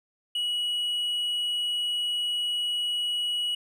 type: tone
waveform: triangle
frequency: 2920 Hz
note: F#7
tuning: 24 cents flat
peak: -24 dBFS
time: 0.35-3.55 s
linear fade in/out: 5 ms
effects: none